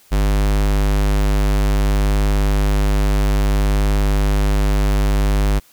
square tone, 50.3 Hz, G1, 45 cents sharp, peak -14 dBFS, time 0.11-5.6 s, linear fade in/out 20 ms, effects white hiss -51 dBFS RMS until 5.72 s

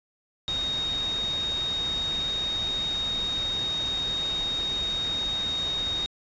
sine tone in noise, 3729 Hz, A#7, in tune, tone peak -26 dBFS, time 0.48-6.06 s, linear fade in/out 0 ms, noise pink, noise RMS -37 dBFS, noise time 0.48-6.06 s, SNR +8 dB, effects resampled to 16000 Hz

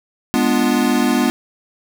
square chord, G# diminished seventh, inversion none, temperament equal, 207.7 / 246.9 / 293.7 / 349.2 Hz, G#3 / B3 / D4 / F4, 0 / 0 / 0 / 0 cents, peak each -22 / -17 / -21 / -23 dBFS, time 0.34-1.3 s, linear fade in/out 0 ms, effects none

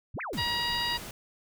sine exponential two-way sweep, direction up then down, 61.74 to 2571 to 61.74 Hz, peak -33 dBFS, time 0.14-0.44 s, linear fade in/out 5 ms, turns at 0.21 s
pink noise, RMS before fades -41 dBFS, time 0.33-1.11 s, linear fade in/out 2 ms
harmonic tone, 953 Hz, A#5, 38 cents sharp, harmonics 1 / 2 / 3 / 4 / 5, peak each -34 / -34 / -34 / -34 / -34 dBFS, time 0.37-0.98 s, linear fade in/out 20 ms
effects none

